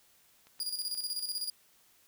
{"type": "clicks", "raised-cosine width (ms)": 0.2, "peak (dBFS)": -39, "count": 3, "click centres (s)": [0.47, 0.594, 0.95]}
{"type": "tone with tremolo", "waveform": "sawtooth", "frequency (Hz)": 4853, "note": "D#8", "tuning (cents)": -44, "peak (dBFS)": -29, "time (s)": [0.6, 1.5], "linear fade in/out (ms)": 2, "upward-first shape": "square", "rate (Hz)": 16, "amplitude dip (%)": 60}
{"effects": ["white hiss -65 dBFS RMS until 2.07 s"]}